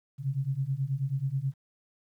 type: beating tone pair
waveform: sine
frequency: 130.81 / 140.11 Hz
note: C3 / C#3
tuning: 0 / +19 cents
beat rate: 9.3 Hz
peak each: -31 / -30 dBFS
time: 0.18-1.54 s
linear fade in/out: 50 ms
effects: 11-bit